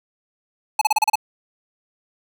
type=tone bursts; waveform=square; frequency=859 Hz; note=A5; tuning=42 cents flat; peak=-14 dBFS; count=7; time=0.79-1.156 s; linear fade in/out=5 ms; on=24 ms; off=33 ms; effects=none